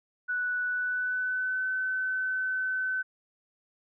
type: tone with pitch glide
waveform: sine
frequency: 1480 to 1519 Hz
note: F#6 to F#6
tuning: 0 to +45 cents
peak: -27 dBFS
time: 0.28-3.03 s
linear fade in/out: 20 ms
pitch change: +45 cents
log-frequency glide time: 0.65-1.67 s
effects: none